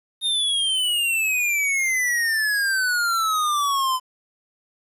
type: exponential sweep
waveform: square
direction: down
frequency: 3700 to 1014 Hz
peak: -20 dBFS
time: 0.21-4 s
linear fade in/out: 50 ms
effects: resampled to 32000 Hz + 9-bit